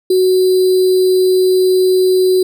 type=tone with sample-and-hold; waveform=sine; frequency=370.9 Hz; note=F#4; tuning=4 cents sharp; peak=-8 dBFS; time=0.1-2.43 s; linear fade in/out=5 ms; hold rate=4410 Hz; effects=none